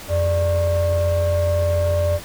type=ring-modulated tone; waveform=triangle; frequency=250.9 Hz; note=B3; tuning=28 cents sharp; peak=-11 dBFS; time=0.08-2.2 s; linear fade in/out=50 ms; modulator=339 Hz; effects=pink hiss -36 dBFS RMS until 2.24 s